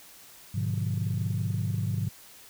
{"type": "chord", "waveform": "sine", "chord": "G# diminished seventh", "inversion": "none", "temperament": "just", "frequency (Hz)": [103.83, 124.59, 149.51, 179.41], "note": ["G#2", "B2", "D3", "F3"], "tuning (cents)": [0, 16, 31, 47], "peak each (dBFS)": [-28, -32, -33, -34], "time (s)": [0.54, 2.09], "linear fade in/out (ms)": 10, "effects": ["tanh soft clip ceiling -19 dBFS", "white hiss -51 dBFS RMS until 2.49 s"]}